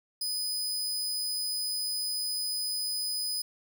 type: tone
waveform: sawtooth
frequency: 4997 Hz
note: D#8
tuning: 7 cents sharp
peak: -27 dBFS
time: 0.21-3.42 s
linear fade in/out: 5 ms
effects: none